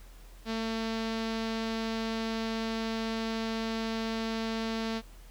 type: tone with low-pass filter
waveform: sawtooth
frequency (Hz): 224.5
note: A3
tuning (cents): +35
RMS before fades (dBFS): -33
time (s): 0.45-5.02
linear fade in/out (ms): 50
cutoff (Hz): 4500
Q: 1.9
effects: added 41 Hz sine -48 dBFS peak until 5.3 s + pink hiss -58 dBFS RMS until 5.3 s